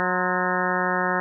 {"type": "harmonic tone with a mistuned harmonic", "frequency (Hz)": 182.4, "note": "F#3", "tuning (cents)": -24, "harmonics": [1, 2, 3, 4, 5, 6, 7, 8, 9, 10], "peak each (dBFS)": [-30, -30, -30, -30, -30, -30, -30, -30, -30, -30], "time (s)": [0, 1.2], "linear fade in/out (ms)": 0, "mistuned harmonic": 6, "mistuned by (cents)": -66, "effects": []}